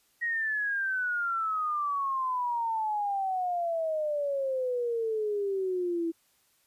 sine exponential sweep, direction down, 1900 to 327.6 Hz, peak -27 dBFS, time 0.21-6.12 s, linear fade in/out 20 ms, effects white hiss -68 dBFS RMS until 6.66 s + resampled to 32000 Hz

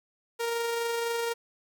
sawtooth tone with amplitude modulation, 466.2 Hz, A#4, in tune, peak -23 dBFS, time 0.39-1.34 s, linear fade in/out 20 ms, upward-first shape sine, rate 23.9 Hz, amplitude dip 25%, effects 10-bit

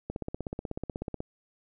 click train, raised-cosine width 2 ms, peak -20 dBFS, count 19, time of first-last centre 0.1-1.204 s, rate 16.3 Hz, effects none

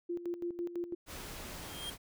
sine tone with tremolo, 346.8 Hz, F4, 12 cents flat, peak -33 dBFS, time 0.09-0.95 s, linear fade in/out 10 ms, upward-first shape square, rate 6 Hz, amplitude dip 70%
pink noise, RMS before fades -45 dBFS, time 1.06-1.98 s, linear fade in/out 50 ms
square tone with exponential growth, 3211 Hz, G7, 41 cents sharp, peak -37 dBFS, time 1.47-1.9 s, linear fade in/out 5 ms, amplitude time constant 92 ms
effects none

